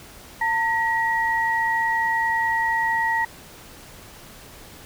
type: tone pair together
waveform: sine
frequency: 902.6 / 1907 Hz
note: A5 / A#6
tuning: +44 / +39 cents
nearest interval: octave + minor second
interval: 1295 cents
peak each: -22 dBFS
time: 0.41-3.25 s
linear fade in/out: 5 ms
effects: pink hiss -44 dBFS RMS until 4.85 s